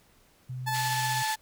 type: tone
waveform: sine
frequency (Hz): 127.3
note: C3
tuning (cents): -47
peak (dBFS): -33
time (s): 0.49-1.23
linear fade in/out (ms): 10
type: tone with tremolo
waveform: 30% pulse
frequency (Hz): 871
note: A5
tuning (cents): -18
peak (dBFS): -24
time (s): 0.66-1.36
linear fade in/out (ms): 20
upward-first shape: sine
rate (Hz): 16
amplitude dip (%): 25
type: band-pass noise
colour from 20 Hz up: pink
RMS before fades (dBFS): -36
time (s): 0.73-1.36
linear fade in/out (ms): 20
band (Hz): 2500 to 10000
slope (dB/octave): 12
effects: pink hiss -62 dBFS RMS until 1.41 s